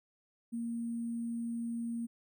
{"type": "tone with sample-and-hold", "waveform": "sine", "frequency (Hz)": 233.1, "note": "A#3", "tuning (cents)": 0, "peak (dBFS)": -34, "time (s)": [0.52, 2.07], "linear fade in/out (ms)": 20, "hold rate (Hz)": 8820, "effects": []}